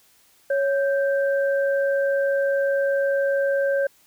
sine tone pair together, 554.4 / 1568.1 Hz, C#5 / G6, 0 / 0 cents, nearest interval octave + tritone, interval 1800 cents, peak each -19 / -28 dBFS, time 0.5-3.87 s, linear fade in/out 5 ms, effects white hiss -58 dBFS RMS until 4.06 s

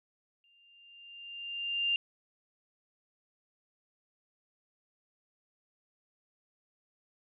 sine tone with exponential growth, 2794 Hz, F7, in tune, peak -25 dBFS, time 0.44-1.96 s, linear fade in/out 1 ms, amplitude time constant 330 ms, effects none

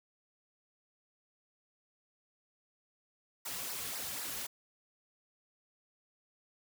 white noise with flanger, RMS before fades -40 dBFS, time 3.45-4.47 s, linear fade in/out 10 ms, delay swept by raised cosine 0.3 to 3.4 ms, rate 3.9 Hz, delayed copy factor -0.7, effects none

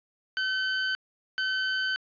sawtooth tone pair in turn, 1528 / 1528 Hz, G6 / G6, -45 / -45 cents, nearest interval unison, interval 0 cents, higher neither, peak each -22 dBFS, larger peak neither, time 0.37-0.95 / 1.38-1.96 s, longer neither, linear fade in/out 0 ms, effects resampled to 11025 Hz + 9-bit

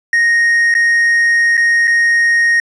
triangle tone with dropouts, 1864.7 Hz, A#6, in tune, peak -7 dBFS, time 0.13-2.6 s, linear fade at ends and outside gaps 2 ms, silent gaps 0.741-0.75 / 1.57-1.576 / 1.873-1.877 s, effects resampled to 22050 Hz

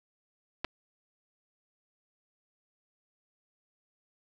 clicks, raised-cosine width 0.3 ms, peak -17 dBFS, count 2, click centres 0.645 / 0.648 s, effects none

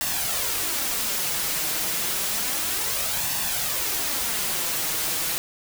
white noise with flanger, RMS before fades -26 dBFS, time 0.01-5.38 s, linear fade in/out 0 ms, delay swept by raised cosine 1.1 to 6.4 ms, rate 0.3 Hz, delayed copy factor +0.5, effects none

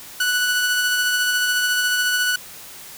sawtooth tone with tremolo, 1480 Hz, F#6, in tune, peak -13 dBFS, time 0.2-2.36 s, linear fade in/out 5 ms, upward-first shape sine, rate 14 Hz, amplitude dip 25%, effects white hiss -39 dBFS RMS until 2.97 s

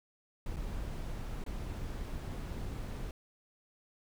brown noise with dropouts, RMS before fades -39 dBFS, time 0.46-3.11 s, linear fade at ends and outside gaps 2 ms, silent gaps 0.561-0.567 / 1.44-1.463 s, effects none

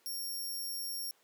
10% pulse tone, 5530 Hz, F8, 18 cents flat, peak -31 dBFS, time 0.06-1.11 s, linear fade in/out 0 ms, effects pink hiss -68 dBFS RMS until 1.23 s + high-pass 400 Hz 12 dB/octave

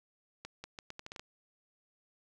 accelerating click train, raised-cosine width 0.2 ms, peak -26 dBFS, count 9, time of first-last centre 0.45-1.195 s, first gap 190 ms, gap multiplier 0.78, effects none

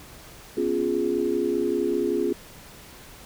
sine chord, C# dominant seventh, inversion third, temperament equal with one note detuned, 246.9 / 277.2 / 350.2 / 415.3 Hz, B3 / C#4 / E#4 / G#4, 0 / 0 / +5 / 0 cents, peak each -31 / -29 / -25 / -26 dBFS, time 0.57-2.33 s, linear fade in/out 5 ms, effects pink hiss -46 dBFS RMS until 3.25 s

